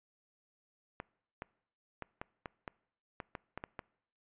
clicks, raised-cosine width 0.5 ms, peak -25 dBFS, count 11, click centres 1.001 / 1.421 / 2.023 / 2.215 / 2.458 / 2.678 / 3.202 / 3.352 / 3.576 / 3.639 / 3.792 s, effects noise-tail reverb RT60 0.7 s tail -24 dB re dry + resampled to 8000 Hz

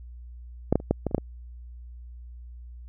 clicks, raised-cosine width 2 ms, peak -6 / -7 / -25 / -7 / -12 / -25 / -7 / -14 dBFS, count 8, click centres 0.726 / 0.756 / 0.801 / 0.91 / 1.067 / 1.112 / 1.147 / 1.181 s, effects added 60 Hz sine -40 dBFS peak until 2.88 s

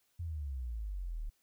sine exponential sweep, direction down, 88.1 to 36.08 Hz, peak -36 dBFS, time 0.19-1.3 s, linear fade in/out 10 ms, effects white hiss -75 dBFS RMS until 1.42 s

